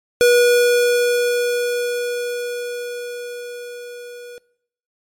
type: tone with level ramp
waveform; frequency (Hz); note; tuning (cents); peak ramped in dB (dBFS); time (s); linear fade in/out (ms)
square; 484.4; B4; -34; -10 to -35; 0.21-4.38; 0
effects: noise-tail reverb RT60 0.7 s tail -22 dB re dry + MP3 64 kbps